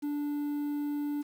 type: tone with quantisation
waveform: triangle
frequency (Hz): 291.8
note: D4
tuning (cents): -11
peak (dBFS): -28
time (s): 0.02-1.23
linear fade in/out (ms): 20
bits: 9
effects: none